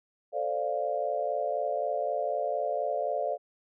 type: chord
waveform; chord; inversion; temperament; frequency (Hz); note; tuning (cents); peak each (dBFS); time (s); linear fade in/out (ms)
sine; D minor seventh; second; equal; 440 / 523.3 / 587.3 / 698.5; A4 / C5 / D5 / F5; 0 / 0 / 0 / 0; -36 / -34 / -31 / -32; 0.32-3.38; 50
effects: none